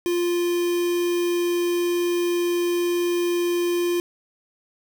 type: tone with quantisation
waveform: triangle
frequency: 349 Hz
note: F4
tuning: 1 cent flat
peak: -18 dBFS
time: 0.06-4 s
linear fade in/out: 0 ms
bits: 5
effects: none